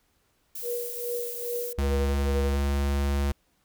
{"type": "noise", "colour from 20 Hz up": "violet", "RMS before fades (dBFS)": -36, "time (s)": [0.55, 1.73], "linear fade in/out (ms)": 5}
{"type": "tone with tremolo", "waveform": "sine", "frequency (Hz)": 480, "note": "B4", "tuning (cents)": -49, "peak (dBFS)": -27, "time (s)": [0.62, 2.59], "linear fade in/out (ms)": 50, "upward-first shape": "triangle", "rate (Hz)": 2.4, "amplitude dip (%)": 85}
{"type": "tone", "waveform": "square", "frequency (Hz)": 70.2, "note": "C#2", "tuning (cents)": 22, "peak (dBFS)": -24, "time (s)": [1.78, 3.32], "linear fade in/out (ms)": 5}
{"effects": ["pink hiss -69 dBFS RMS until 3.64 s"]}